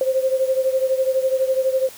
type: beating tone pair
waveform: sine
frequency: 522 / 534 Hz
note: C5 / C5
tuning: -4 / +35 cents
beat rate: 12 Hz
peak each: -18 / -22 dBFS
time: 0.01-1.89 s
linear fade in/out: 2 ms
effects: white hiss -41 dBFS RMS until 1.97 s